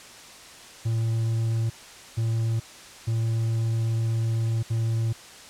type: tone bursts at uneven times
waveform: triangle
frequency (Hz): 113.5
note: A#2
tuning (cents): -46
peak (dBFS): -20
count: 4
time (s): 0.85-1.7 / 2.17-2.6 / 3.07-4.63 / 4.7-5.13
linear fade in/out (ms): 10
effects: white hiss -45 dBFS RMS until 5.49 s + low-pass 8000 Hz 12 dB/octave